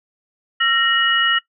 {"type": "tone cluster", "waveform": "sine", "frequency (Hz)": [1356, 1862, 2912], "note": ["E6", "A#6", "F#7"], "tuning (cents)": [49, -2, -28], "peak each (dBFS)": -19, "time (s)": [0.6, 1.39], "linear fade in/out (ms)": 10, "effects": ["noise-tail reverb RT60 0.1 s tail -18 dB re dry"]}